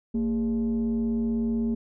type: tone with frequency modulation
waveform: sine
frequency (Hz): 229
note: A#3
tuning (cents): -31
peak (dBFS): -22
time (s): 0.14-1.75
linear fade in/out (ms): 10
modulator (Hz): 178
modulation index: 0.48
effects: tanh soft clip ceiling -19 dBFS